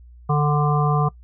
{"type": "harmonic tone", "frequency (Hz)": 147.8, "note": "D3", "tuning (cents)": 11, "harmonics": [1, 3, 5, 7, 8], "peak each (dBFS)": [-17, -26, -25, -27, -26], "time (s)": [0.29, 1.09], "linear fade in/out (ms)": 10, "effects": ["noise-tail reverb RT60 0.1 s tail -21 dB re dry", "added 60 Hz sine -42 dBFS peak until 1.23 s"]}